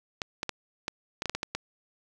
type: clicks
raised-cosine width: 0.2 ms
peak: -13 dBFS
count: 10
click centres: 0.218 / 0.431 / 0.493 / 0.881 / 1.221 / 1.257 / 1.296 / 1.35 / 1.431 / 1.55 s
effects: none